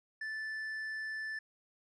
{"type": "tone with tanh clipping", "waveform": "triangle", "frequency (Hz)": 1755, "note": "A6", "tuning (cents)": -5, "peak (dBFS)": -38, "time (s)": [0.21, 1.39], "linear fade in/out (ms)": 5, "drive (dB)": 9, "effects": []}